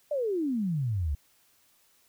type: exponential sweep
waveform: sine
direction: down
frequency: 612 to 67 Hz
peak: -26 dBFS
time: 0.11-1.15 s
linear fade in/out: 5 ms
effects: white hiss -65 dBFS RMS until 2.08 s